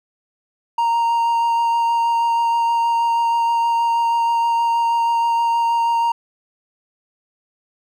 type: tone with vibrato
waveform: triangle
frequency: 930 Hz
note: A#5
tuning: 4 cents flat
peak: -13 dBFS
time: 0.78-6.12 s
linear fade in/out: 5 ms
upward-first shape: sine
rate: 6.3 Hz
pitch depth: 9 cents each way
effects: none